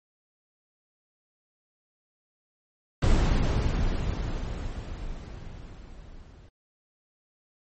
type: noise with level ramp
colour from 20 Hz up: brown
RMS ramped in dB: -19 to -49 dBFS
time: 3.02-6.49 s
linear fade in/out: 5 ms
effects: MP3 32 kbps